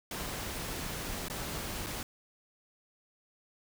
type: noise with dropouts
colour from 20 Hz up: pink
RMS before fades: -38 dBFS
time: 0.11-2.03 s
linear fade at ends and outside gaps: 2 ms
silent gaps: 1.284-1.299 / 1.863-1.867 s
effects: none